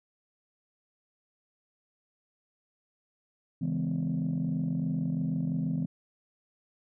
sine chord, C# minor seventh, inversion none, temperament equal with one note detuned, 138.59 / 164.81 / 207.7 / 253.3 Hz, C#3 / E3 / G#3 / B3, 0 / 0 / 0 / +44 cents, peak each -35 / -29 / -35 / -32 dBFS, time 3.61-5.86 s, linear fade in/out 10 ms, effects tanh soft clip ceiling -22 dBFS

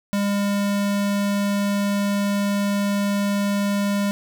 square tone, 201.8 Hz, G#3, 49 cents flat, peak -20 dBFS, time 0.13-4.11 s, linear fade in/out 0 ms, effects none

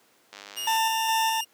click train, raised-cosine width 0.2 ms, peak -24 dBFS, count 45, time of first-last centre 0.33-0.766 s, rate 101 Hz
sawtooth tone with pitch glide, 2851 to 2828 Hz, F7 to F7, +35 to +21 cents, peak -27 dBFS, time 0.56-1.45 s, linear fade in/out 20 ms, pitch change -14 cents, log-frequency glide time 0.68-0.8 s
40% pulse tone with tremolo, 893 Hz, A5, 25 cents sharp, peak -21 dBFS, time 0.67-1.41 s, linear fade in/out 5 ms, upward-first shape square, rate 2.4 Hz, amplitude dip 30%
effects pink hiss -61 dBFS RMS until 1.53 s + high-pass 300 Hz 12 dB/octave

